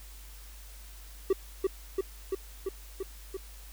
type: tone with echo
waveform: triangle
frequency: 384.3 Hz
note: G4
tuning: 34 cents flat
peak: -19 dBFS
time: 1.3-1.33 s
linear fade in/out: 5 ms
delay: 340 ms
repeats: 6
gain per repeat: -2 dB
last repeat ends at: 3.37 s
effects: added 50 Hz sine -46 dBFS peak until 3.72 s + white hiss -53 dBFS RMS until 3.72 s